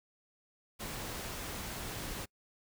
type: noise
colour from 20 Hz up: pink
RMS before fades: -41 dBFS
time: 0.79-2.26 s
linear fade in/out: 20 ms
effects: noise-tail reverb RT60 0.1 s tail -25 dB re dry